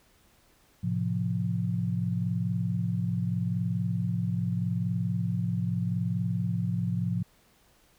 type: chord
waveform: sine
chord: F major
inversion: first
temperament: equal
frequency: 110 / 130.81 / 174.61 Hz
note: A2 / C3 / F3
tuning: 0 / 0 / 0 cents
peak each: -30 / -33 / -29 dBFS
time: 0.83-7.23 s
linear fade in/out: 10 ms
effects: pink hiss -63 dBFS RMS until 7.98 s